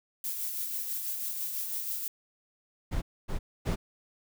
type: noise with tremolo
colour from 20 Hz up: violet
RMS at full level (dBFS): -33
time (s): 0.24-2.08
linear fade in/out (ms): 2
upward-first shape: sine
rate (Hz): 6.1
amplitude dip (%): 35
type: noise bursts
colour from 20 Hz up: brown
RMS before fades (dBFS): -30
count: 3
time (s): 2.91-3.76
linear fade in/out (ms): 20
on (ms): 110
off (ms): 260
effects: none